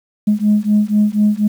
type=beating tone pair; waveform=sine; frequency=207.7 / 211.8 Hz; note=G#3 / G#3; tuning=0 / +34 cents; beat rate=4.1 Hz; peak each=-13 dBFS; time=0.27-1.48 s; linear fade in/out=10 ms; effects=tanh soft clip ceiling -5 dBFS + 7-bit